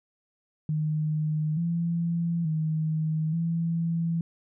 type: tone with pitch steps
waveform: sine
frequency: 154 / 169 / 157 / 166.6 Hz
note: D#3 / E3 / D#3 / E3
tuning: -17 / +43 / +16 / +19 cents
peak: -24 dBFS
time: 0.69-4.21 s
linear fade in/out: 2 ms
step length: 880 ms
effects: none